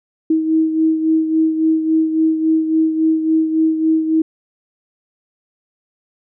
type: beating tone pair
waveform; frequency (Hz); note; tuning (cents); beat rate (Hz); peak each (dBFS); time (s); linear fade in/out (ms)
sine; 318.2 / 321.8; D#4 / E4; +39 / -42; 3.6; -13 / -21; 0.3-4.22; 5
effects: none